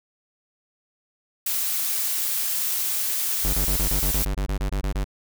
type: noise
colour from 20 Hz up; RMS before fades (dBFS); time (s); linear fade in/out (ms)
blue; -25; 1.46-4.25; 5
type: tone bursts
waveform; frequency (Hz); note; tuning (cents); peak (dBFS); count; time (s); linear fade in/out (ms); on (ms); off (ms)
square; 49; G1; 0; -23; 14; 3.44-5.044; 10; 96; 20
effects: none